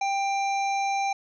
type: harmonic tone with a mistuned harmonic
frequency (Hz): 790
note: G5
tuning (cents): +13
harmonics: 1 / 3 / 5 / 7 / 8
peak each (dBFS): -24 / -32 / -42 / -46 / -41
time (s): 0.01-1.13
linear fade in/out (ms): 5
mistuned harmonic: 5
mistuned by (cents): +18
effects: none